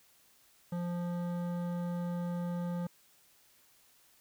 triangle tone with hard clipping, 174.61 Hz, F3, in tune, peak -35 dBFS, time 0.72-2.87 s, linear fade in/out 5 ms, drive 17 dB, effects white hiss -65 dBFS RMS until 4.2 s

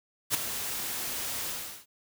white noise with ADSR envelope, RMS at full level -24 dBFS, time 0.3-1.86 s, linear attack 45 ms, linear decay 8 ms, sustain -10 dB, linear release 380 ms, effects none

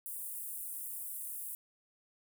pink high-pass noise, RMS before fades -42 dBFS, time 0.06-1.55 s, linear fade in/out 0 ms, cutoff 9000 Hz, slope 48 dB/octave, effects none

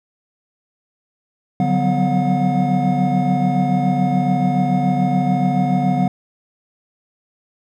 triangle tone cluster, 145.2 / 182 / 189 / 251.6 / 722 Hz, D3 / F#3 / F#3 / B3 / F#5, -19 / -28 / +37 / +32 / -43 cents, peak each -19 dBFS, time 1.6-6.08 s, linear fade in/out 2 ms, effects none

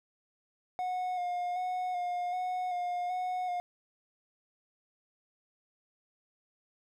triangle tone with vibrato, 722 Hz, F#5, 43 cents flat, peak -29 dBFS, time 0.79-3.6 s, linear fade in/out 0 ms, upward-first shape square, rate 1.3 Hz, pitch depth 23 cents each way, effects none

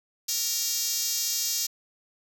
5% pulse tone with high-pass filter, 466.2 Hz, A#4, in tune, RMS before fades -28 dBFS, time 0.28-1.67 s, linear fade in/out 10 ms, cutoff 6500 Hz, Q 1.5, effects 8-bit

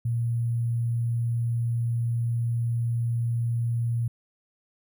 sine tone with sample-and-hold, 117.4 Hz, A#2, 13 cents sharp, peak -23 dBFS, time 0.05-4.08 s, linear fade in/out 5 ms, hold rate 11025 Hz, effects none

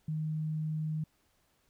sine tone, 155.56 Hz, D#3, in tune, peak -31 dBFS, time 0.08-1.04 s, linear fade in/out 5 ms, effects pink hiss -72 dBFS RMS until 1.69 s

